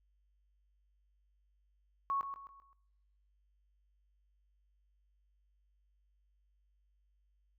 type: tone with echo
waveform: sine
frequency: 1105 Hz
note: C#6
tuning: 6 cents flat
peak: -31 dBFS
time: 2.1-2.21 s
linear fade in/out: 0 ms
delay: 130 ms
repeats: 4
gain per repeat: -8 dB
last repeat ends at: 2.73 s
effects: noise-tail reverb RT60 0.9 s tail -21 dB re dry + added 50 Hz sine -70 dBFS peak until 7.58 s